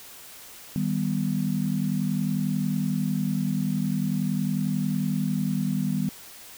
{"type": "chord", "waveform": "sine", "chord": "Eb augmented", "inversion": "none", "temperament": "equal", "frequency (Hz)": [155.56, 196, 246.9], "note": ["Eb3", "G3", "B3"], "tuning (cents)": [0, 0, 0], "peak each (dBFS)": [-28, -26, -29], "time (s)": [0.76, 6.09], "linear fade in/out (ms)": 0, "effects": ["white hiss -45 dBFS RMS until 6.57 s"]}